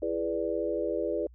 sine chord, E dominant seventh, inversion none, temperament equal with one note detuned, 334.6 / 415.3 / 493.9 / 587.3 Hz, E4 / G#4 / B4 / D5, +26 / 0 / 0 / 0 cents, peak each -33 dBFS, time 0.02-1.27 s, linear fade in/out 5 ms, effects added 60 Hz sine -50 dBFS peak until 1.34 s

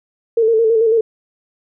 sine tone with vibrato, 450 Hz, A4, 39 cents sharp, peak -10 dBFS, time 0.37-1.01 s, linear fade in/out 5 ms, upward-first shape square, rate 9.1 Hz, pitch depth 43 cents each way, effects none

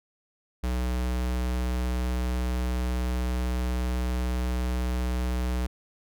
square tone, 61.9 Hz, B1, 5 cents sharp, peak -26 dBFS, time 0.63-5.67 s, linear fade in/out 10 ms, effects none

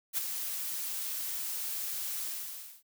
blue noise with ADSR envelope, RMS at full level -29 dBFS, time 0.13-2.83 s, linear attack 47 ms, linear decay 16 ms, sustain -7 dB, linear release 610 ms, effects none

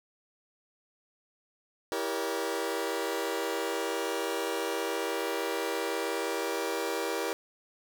sawtooth chord, E diminished seventh, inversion none, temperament just, 329.6 / 395.6 / 474.7 / 569.6 Hz, E4 / G4 / Bb4 / Db5, 0 / +16 / +31 / +47 cents, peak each -33 / -31 / -30 / -34 dBFS, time 1.92-7.33 s, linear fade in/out 0 ms, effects none

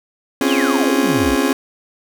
40% pulse chord, Db major seventh, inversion third, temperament just, 259.9 / 277.2 / 346.5 / 415.8 Hz, C4 / Db4 / F4 / Ab4, -11 / 0 / -14 / +2 cents, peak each -19 / -17 / -21 / -21 dBFS, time 0.41-1.53 s, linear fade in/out 2 ms
sine exponential sweep, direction down, 3859 to 45.67 Hz, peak -22 dBFS, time 0.46-1.37 s, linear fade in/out 50 ms
effects none

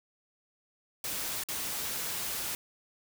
white noise with dropouts, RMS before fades -35 dBFS, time 1.04-2.55 s, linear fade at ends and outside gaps 2 ms, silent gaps 1.437-1.486 s, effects none

